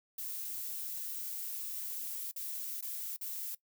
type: noise with dropouts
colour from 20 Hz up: violet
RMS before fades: -40 dBFS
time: 0.18-3.55 s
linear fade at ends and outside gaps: 5 ms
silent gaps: 2.314-2.361 / 2.81-2.824 / 3.165-3.211 s
effects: noise-tail reverb RT60 0.1 s tail -20 dB re dry